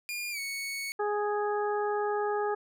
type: tone with pitch glide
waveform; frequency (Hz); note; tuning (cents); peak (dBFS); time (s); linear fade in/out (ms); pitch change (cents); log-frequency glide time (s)
sawtooth; 2419 to 2218; D#7 to C#7; -49 to 0; -30; 0.09-0.92; 0; -151; 0.31-0.39
type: harmonic tone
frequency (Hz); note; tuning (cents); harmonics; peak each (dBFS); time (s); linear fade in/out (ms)
415.3; G#4; 0; 1 / 2 / 3 / 4; -29 / -32 / -37 / -40; 0.99-2.55; 10
effects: none